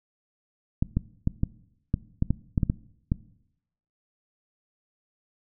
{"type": "clicks", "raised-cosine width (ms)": 5, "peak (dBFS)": -10, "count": 11, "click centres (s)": [0.825, 0.97, 1.274, 1.434, 1.941, 2.224, 2.306, 2.578, 2.632, 2.699, 3.119], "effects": ["noise-tail reverb RT60 0.8 s tail -20 dB re dry"]}